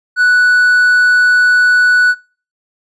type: tone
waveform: triangle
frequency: 1480 Hz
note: F#6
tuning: in tune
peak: -5 dBFS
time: 0.16-2.15 s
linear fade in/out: 50 ms
effects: noise-tail reverb RT60 0.4 s tail -25 dB re dry + resampled to 22050 Hz